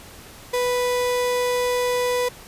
35% pulse tone, 493.9 Hz, B4, in tune, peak -18 dBFS, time 0.53-2.29 s, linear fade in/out 10 ms, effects pink hiss -43 dBFS RMS until 2.47 s + resampled to 32000 Hz

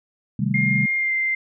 sine chord, A half-diminished seventh, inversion first, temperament equal, 130.81 / 155.56 / 196 / 220 Hz, C3 / Eb3 / G3 / A3, 0 / 0 / 0 / 0 cents, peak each -24 / -26 / -23 / -27 dBFS, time 0.39-0.86 s, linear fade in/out 5 ms
sine tone with pitch glide, 2122 to 2088 Hz, C7 to C7, +24 to -4 cents, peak -19 dBFS, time 0.54-1.35 s, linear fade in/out 5 ms, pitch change -28 cents, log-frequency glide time 0.96-1.12 s
effects none

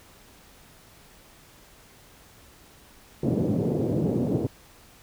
pink band-pass noise, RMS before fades -25 dBFS, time 3.23-4.47 s, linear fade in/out 5 ms, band 120 to 480 Hz, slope 24 dB/octave, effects pink hiss -53 dBFS RMS until 5.02 s

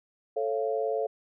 sine chord, A augmented, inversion none, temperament just, 440 / 550 / 687.5 Hz, A4 / C#5 / E#5, 0 / -14 / -27 cents, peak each -29 / -31 / -32 dBFS, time 0.36-1.07 s, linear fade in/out 10 ms, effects none

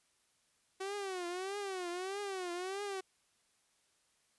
sawtooth tone with vibrato, 376.9 Hz, F#4, 32 cents sharp, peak -34 dBFS, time 0.8-3.01 s, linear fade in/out 10 ms, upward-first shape triangle, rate 1.6 Hz, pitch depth 160 cents each way, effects white hiss -74 dBFS RMS until 4.38 s + resampled to 24000 Hz

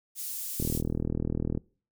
pink high-pass noise, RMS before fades -36 dBFS, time 0.15-0.82 s, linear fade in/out 50 ms, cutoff 9600 Hz, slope 12 dB/octave
click train, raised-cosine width 3 ms, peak -17 dBFS, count 40, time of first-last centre 0.6-1.575 s, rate 40 Hz
effects noise-tail reverb RT60 0.4 s tail -23 dB re dry

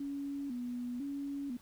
sine tone with vibrato, 262 Hz, C4, 2 cents sharp, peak -36 dBFS, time 0-1.57 s, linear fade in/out 5 ms, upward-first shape square, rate 1 Hz, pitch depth 120 cents each way, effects pink hiss -62 dBFS RMS until 1.61 s

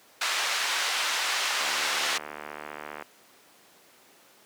pink band-pass noise, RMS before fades -28 dBFS, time 0.21-2.18 s, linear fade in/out 5 ms, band 1200 to 5900 Hz, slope 12 dB/octave
click train, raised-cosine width 0.5 ms, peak -21 dBFS, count 107, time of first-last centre 1.61-3.023 s, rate 75 Hz
effects pink hiss -56 dBFS RMS until 4.45 s + high-pass 300 Hz 12 dB/octave

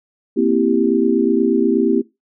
sine chord, C dominant seventh, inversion third, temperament equal, 233.1 / 261.6 / 329.6 / 392 Hz, Bb3 / C4 / E4 / G4, 0 / 0 / 0 / 0 cents, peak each -18 dBFS, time 0.36-2.02 s, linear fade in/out 20 ms, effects noise-tail reverb RT60 0.2 s tail -19 dB re dry

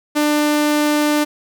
sawtooth tone, 297.9 Hz, D4, 25 cents sharp, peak -10 dBFS, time 0.15-1.25 s, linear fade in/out 20 ms, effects none

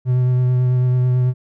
triangle tone with vibrato, 125.9 Hz, B2, 34 cents sharp, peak -11 dBFS, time 0.05-1.34 s, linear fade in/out 50 ms, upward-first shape triangle, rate 9.1 Hz, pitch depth 17 cents each way, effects none

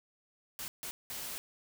white noise bursts at uneven times, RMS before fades -41 dBFS, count 3, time 0.59-0.68 / 0.83-0.91 / 1.1-1.38 s, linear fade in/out 0 ms, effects none

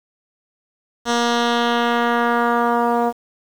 10% pulse tone with low-pass filter sweep, 237.1 Hz, A#3, 30 cents sharp, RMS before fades -18 dBFS, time 1.05-3.13 s, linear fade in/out 50 ms, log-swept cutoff 6300 to 760 Hz, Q 1.4, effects 7-bit

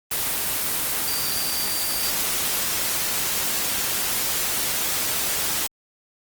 sine tone in noise, 4699 Hz, D8, in tune, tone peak -28 dBFS, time 1.07-2.1 s, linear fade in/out 5 ms, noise white, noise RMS -24 dBFS, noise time 0.11-5.67 s, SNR -7 dB, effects Opus 24 kbps

